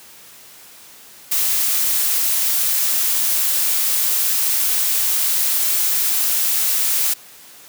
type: noise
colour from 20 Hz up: blue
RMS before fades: -18 dBFS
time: 1.31-7.14 s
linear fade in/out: 10 ms
effects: white hiss -43 dBFS RMS until 7.68 s + high-pass 100 Hz 12 dB/octave